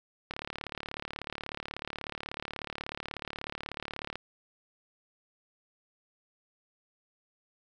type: click train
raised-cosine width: 0.3 ms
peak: -20 dBFS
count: 141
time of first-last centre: 0.31-4.156 s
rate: 36.4 Hz
effects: none